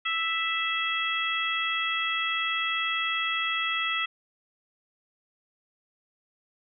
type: harmonic tone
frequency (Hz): 659.3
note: E5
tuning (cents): 0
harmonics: 2 / 3 / 4 / 5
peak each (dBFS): -31 / -31 / -31 / -31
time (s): 0.05-4.06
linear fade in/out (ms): 10
effects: none